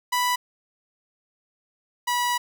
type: tone pair in turn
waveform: sawtooth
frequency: 987.8 / 974.2 Hz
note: B5 / B5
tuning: 0 / -24 cents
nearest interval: unison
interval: 24 cents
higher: first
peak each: -17 / -18 dBFS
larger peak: first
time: 0.12-0.36 / 2.07-2.38 s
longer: second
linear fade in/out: 10 ms
effects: none